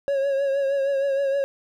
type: tone with vibrato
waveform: triangle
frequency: 551 Hz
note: C#5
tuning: 11 cents flat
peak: -18 dBFS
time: 0.08-1.44 s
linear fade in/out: 0 ms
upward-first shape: triangle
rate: 6.4 Hz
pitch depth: 47 cents each way
effects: none